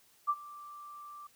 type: tone with ADSR envelope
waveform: sine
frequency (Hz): 1174.7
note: D6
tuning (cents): 0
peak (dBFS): -24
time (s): 0.27-1.27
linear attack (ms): 25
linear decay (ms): 51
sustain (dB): -21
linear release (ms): 4
effects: white hiss -65 dBFS RMS until 1.35 s